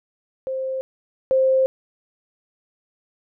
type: tone pair in turn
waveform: sine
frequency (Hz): 526 / 526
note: C5 / C5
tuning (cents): +9 / +9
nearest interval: unison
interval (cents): 0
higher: neither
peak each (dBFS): -23 / -14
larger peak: second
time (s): 0.47-0.81 / 1.31-1.66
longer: second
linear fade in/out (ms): 0
effects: none